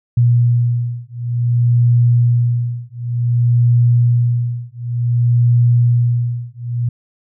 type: beating tone pair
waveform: sine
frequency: 119.8 / 120.35 Hz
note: A#2 / B2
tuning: +48 / -44 cents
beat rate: 0.55 Hz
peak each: -14 dBFS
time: 0.17-6.89 s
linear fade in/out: 5 ms
effects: none